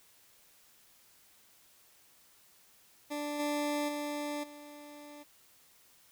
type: tone with level steps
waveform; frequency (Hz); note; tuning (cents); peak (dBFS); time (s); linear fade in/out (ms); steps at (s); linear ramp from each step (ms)
20% pulse; 293.7; D4; 0; -30 / -26 / -30 / -43; 3.1-5.24; 20; 3.39 / 3.88 / 4.43; 10
effects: white hiss -63 dBFS RMS until 6.11 s